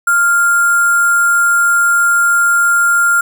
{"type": "tone with sample-and-hold", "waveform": "sine", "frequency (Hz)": 1396.9, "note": "F6", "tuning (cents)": 0, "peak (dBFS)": -8, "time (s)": [0.07, 3.21], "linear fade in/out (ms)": 5, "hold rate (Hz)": 8820, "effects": []}